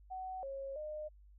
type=tone with pitch steps; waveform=sine; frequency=750 / 545 / 609 Hz; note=F#5 / C#5 / D#5; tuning=+23 / -29 / -37 cents; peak=-40 dBFS; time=0.1-1.09 s; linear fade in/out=20 ms; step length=330 ms; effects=added 50 Hz sine -57 dBFS peak until 1.38 s